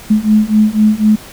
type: beating tone pair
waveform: sine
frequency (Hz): 212 / 216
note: G#3 / A3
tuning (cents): +36 / -32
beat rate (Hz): 4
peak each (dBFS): -11 / -10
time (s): 0.1-1.16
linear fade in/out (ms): 10
effects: pink hiss -34 dBFS RMS until 1.32 s